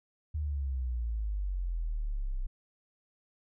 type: exponential sweep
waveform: sine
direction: down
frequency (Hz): 77.78 to 30.87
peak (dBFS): -30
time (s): 0.34-2.47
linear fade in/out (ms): 10
effects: none